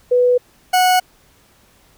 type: tone pair in turn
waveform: sine / 40% pulse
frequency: 493.9 / 734.6 Hz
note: B4 / F#5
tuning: 0 / -13 cents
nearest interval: perfect fifth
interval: 687 cents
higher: second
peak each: -10 dBFS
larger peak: neither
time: 0.11-0.38 / 0.73-1 s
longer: neither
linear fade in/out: 10 ms
effects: pink hiss -53 dBFS RMS until 1.97 s